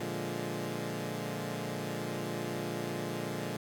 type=chord; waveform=15% pulse; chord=Bb dominant seventh; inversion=none; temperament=equal; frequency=116.54 / 146.83 / 174.61 / 207.7 Hz; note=Bb2 / D3 / F3 / Ab3; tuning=0 / 0 / 0 / 0 cents; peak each=-34 dBFS; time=0-3.57 s; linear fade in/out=5 ms; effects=none